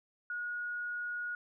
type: tone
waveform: sine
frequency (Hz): 1447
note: F#6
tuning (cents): -39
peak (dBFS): -35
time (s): 0.3-1.35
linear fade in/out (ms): 2
effects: none